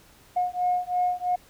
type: beating tone pair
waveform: sine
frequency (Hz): 719 / 722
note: F#5 / F#5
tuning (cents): -50 / -43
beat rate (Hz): 3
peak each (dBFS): -25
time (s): 0.36-1.36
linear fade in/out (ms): 10
effects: tanh soft clip ceiling -15 dBFS + pink hiss -55 dBFS RMS until 1.49 s